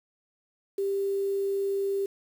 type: tone with quantisation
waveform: sine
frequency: 394.8 Hz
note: G4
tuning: 12 cents sharp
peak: -25 dBFS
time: 0.78-2.06 s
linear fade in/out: 5 ms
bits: 8
effects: none